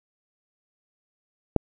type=click; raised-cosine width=2 ms; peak=-5 dBFS; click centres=1.563 s; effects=none